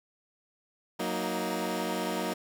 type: chord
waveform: 15% pulse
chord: D# minor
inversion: first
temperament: equal with one note detuned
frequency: 185 / 233.1 / 314.4 Hz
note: F#3 / A#3 / D#4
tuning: 0 / 0 / +18 cents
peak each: -28 dBFS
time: 0.99-2.34 s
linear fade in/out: 10 ms
effects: none